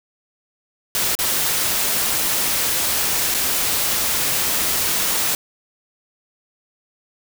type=noise with dropouts; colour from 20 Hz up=white; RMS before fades=-20 dBFS; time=0.95-5.35 s; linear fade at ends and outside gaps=1 ms; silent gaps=1.152-1.189 / 3.342-3.346 s; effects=none